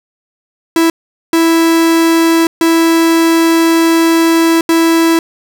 45% pulse tone bursts at uneven times, 329.6 Hz, E4, in tune, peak -7 dBFS, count 4, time 0.76-0.9 / 1.33-2.47 / 2.61-4.61 / 4.69-5.19 s, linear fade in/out 2 ms, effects none

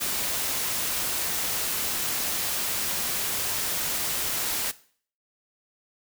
white noise, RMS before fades -28 dBFS, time 0-4.72 s, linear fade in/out 20 ms, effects noise-tail reverb RT60 0.5 s tail -18 dB re dry

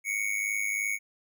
square tone with amplitude modulation, 2217 Hz, C#7, in tune, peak -25 dBFS, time 0.04-0.99 s, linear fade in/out 50 ms, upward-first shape sine, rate 103 Hz, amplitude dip 75%, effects none

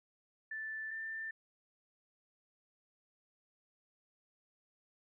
sine tone pair in turn, 1760 / 1783.5 Hz, A6 / A6, 0 / +23 cents, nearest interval unison, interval 23 cents, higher second, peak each -39 / -39 dBFS, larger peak neither, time 0.51-0.91 / 0.91-1.31 s, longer neither, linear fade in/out 5 ms, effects none

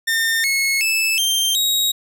sawtooth tone with pitch steps, 1813 / 2181 / 2624 / 3157 / 3797 Hz, A#6 / C#7 / E7 / G7 / A#7, -49 / -29 / -9 / +12 / +31 cents, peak -13 dBFS, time 0.07-1.92 s, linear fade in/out 10 ms, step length 370 ms, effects none

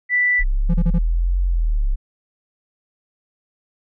sine tone, 1975.5 Hz, B6, in tune, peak -14 dBFS, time 0.09-0.44 s, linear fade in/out 50 ms
sine linear two-way sweep, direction up then down, 32.08 to 45.67 to 32.08 Hz, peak -15 dBFS, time 0.39-1.96 s, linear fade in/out 20 ms, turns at 1.42 s
triangle tone bursts, 170 Hz, F3, 46 cents flat, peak -14 dBFS, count 4, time 0.69-0.988 s, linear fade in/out 10 ms, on 52 ms, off 30 ms
effects none

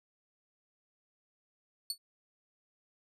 sawtooth tone with exponential decay, 4446 Hz, C#8, 4 cents sharp, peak -26 dBFS, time 1.9-1.98 s, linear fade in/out 2 ms, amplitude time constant 16 ms, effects resampled to 32000 Hz

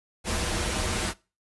pink noise with comb filter, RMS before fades -28 dBFS, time 0.24-1.14 s, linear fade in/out 50 ms, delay 7.2 ms, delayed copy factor -0.55, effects noise-tail reverb RT60 0.3 s tail -21 dB re dry + resampled to 24000 Hz

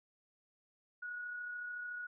sine tone with amplitude modulation, 1458 Hz, F#6, 26 cents flat, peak -39 dBFS, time 1.02-2.07 s, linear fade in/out 10 ms, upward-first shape sine, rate 33.7 Hz, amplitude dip 30%, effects none

